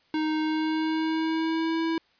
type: tone with pitch glide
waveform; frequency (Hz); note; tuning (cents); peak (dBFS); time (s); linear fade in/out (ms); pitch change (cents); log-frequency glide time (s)
square; 311.1 to 327.1; D#4 to E4; 0 to -13; -25; 0.14-1.98; 2; +87; 0.41-1.82
effects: white hiss -64 dBFS RMS until 2.19 s + resampled to 11025 Hz